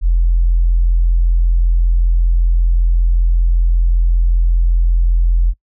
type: tone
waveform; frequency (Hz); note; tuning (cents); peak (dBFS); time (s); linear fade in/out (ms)
sine; 42.61; F1; -42; -8; 0.01-5.54; 50
effects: noise-tail reverb RT60 0.1 s tail -24 dB re dry + tanh soft clip ceiling -4 dBFS